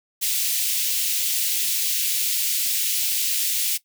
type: high-pass noise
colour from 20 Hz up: white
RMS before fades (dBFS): -23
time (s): 0.21-3.78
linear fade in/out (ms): 20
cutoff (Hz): 2500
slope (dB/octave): 24
effects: noise-tail reverb RT60 0.1 s tail -17 dB re dry